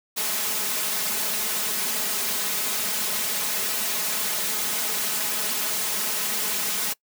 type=noise with comb filter; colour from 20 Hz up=white; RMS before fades=-26 dBFS; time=0.16-6.94 s; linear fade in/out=20 ms; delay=4.7 ms; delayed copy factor=+0.8; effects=noise-tail reverb RT60 0.1 s tail -24 dB re dry + high-pass 150 Hz 12 dB/octave